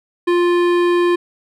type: tone with hard clipping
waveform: sine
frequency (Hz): 350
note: F4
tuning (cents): +4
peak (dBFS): -14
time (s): 0.27-1.16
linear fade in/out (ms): 10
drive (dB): 15
effects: none